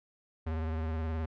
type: tone with vibrato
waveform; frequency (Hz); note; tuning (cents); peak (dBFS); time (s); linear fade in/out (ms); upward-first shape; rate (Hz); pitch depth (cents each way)
square; 80; D#2; +49; -32; 0.46-1.26; 10; sine; 19; 43
effects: low-pass 2000 Hz 12 dB/octave